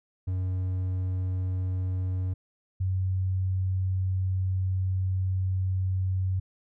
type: tone pair in turn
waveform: triangle / sine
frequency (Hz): 92.5 / 93.79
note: F#2 / F#2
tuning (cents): 0 / +24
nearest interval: unison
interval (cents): 24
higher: second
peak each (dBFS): -24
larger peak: neither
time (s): 0.27-2.34 / 2.8-6.4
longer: second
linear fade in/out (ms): 10
effects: none